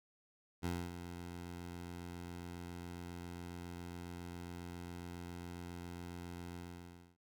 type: tone with ADSR envelope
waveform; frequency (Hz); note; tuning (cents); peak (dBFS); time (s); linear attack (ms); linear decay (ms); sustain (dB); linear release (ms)
15% pulse; 87.31; F2; 0; -29; 0.62-7.17; 31; 260; -10; 620
effects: none